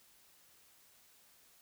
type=silence; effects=white hiss -65 dBFS RMS until 1.61 s